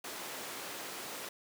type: high-pass noise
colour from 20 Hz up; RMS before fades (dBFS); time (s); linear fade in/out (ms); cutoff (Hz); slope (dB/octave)
pink; -43; 0.04-1.29; 5; 350; 12
effects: none